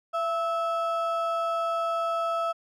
triangle ring-modulated tone, 987.8 Hz, B5, in tune, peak -20 dBFS, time 0.13-2.53 s, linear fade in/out 20 ms, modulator 317 Hz, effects none

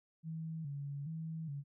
sine tone with vibrato, 151.2 Hz, D#3, 49 cents flat, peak -39 dBFS, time 0.23-1.64 s, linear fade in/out 50 ms, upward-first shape square, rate 1.2 Hz, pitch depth 110 cents each way, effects none

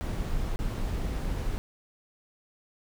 brown noise with dropouts, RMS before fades -30 dBFS, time 0.01-1.58 s, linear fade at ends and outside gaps 0 ms, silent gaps 0.56-0.59 s, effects none

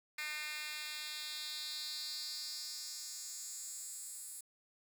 10% pulse tone with high-pass filter sweep, 302.6 Hz, D#4, 48 cents flat, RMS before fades -44 dBFS, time 0.18-4.41 s, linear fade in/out 5 ms, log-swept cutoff 2300 to 9300 Hz, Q 3, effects 11-bit

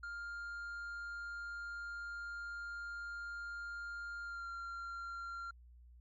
triangle tone with pitch glide, 1402 to 1381.9 Hz, F6 to F6, +6 to -19 cents, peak -40 dBFS, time 0.03-5.51 s, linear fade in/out 5 ms, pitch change -25 cents, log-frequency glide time 4.23-4.48 s, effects added 60 Hz sine -56 dBFS peak until 6 s + MP3 32 kbps

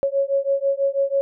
sine beating tone pair, 549 / 555.1 Hz, C#5 / C#5, -17 / +2 cents, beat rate 6.1 Hz, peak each -21 dBFS, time 0.03-1.21 s, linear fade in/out 0 ms, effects none

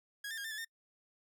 sawtooth tone with pitch steps, 1654 / 1791 / 1627 / 1787 / 1718 / 1818 Hz, G#6 / A6 / G#6 / A6 / A6 / A#6, -8 / +30 / -36 / +26 / -42 / -44 cents, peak -36 dBFS, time 0.24-0.648 s, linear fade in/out 5 ms, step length 68 ms, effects noise-tail reverb RT60 0.1 s tail -26 dB re dry

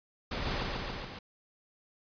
pink noise with echo, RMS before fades -35 dBFS, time 0.31-0.63 s, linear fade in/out 5 ms, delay 140 ms, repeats 4, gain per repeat -2 dB, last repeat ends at 1.19 s, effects resampled to 11025 Hz

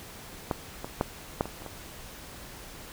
clicks, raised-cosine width 1 ms, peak -12 / -20 / -10 / -10 / -23 / -30 / -25 dBFS, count 7, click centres 0.512 / 0.845 / 1.011 / 1.409 / 1.456 / 1.621 / 1.663 s, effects pink hiss -45 dBFS RMS until 2.92 s

